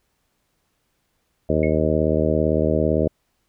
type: harmonic tone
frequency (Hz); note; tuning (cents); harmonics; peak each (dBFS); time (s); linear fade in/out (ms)
77.78; D#2; 0; 1 / 2 / 3 / 4 / 5 / 6 / 7 / 8; -25 / -25 / -25 / -25 / -25 / -25 / -25 / -25; 1.49-3.08; 5
type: tone with exponential decay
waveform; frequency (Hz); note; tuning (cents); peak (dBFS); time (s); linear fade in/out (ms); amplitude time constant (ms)
sine; 2183; C#7; -27; -25; 1.63-1.79; 2; 34
effects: pink hiss -70 dBFS RMS until 3.48 s